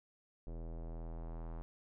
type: tone with low-pass filter sweep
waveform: square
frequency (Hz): 41.2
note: E1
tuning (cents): 0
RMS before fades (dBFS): -44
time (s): 0.47-1.62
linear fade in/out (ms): 0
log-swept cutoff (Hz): 530 to 1000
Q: 1.5
effects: none